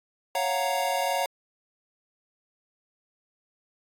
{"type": "chord", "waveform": "square", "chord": "Gb major seventh", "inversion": "second", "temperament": "equal", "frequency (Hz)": [554.4, 698.5, 740, 932.3], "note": ["Db5", "F5", "Gb5", "Bb5"], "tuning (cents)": [0, 0, 0, 0], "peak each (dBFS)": -31, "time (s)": [0.35, 1.26], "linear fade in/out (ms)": 2, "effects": ["AAC 64 kbps"]}